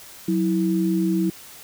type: tone pair together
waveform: sine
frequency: 185 / 326.4 Hz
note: F#3 / E4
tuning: 0 / -17 cents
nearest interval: minor seventh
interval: 983 cents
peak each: -21 dBFS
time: 0.28-1.3 s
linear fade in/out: 5 ms
effects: white hiss -43 dBFS RMS until 1.63 s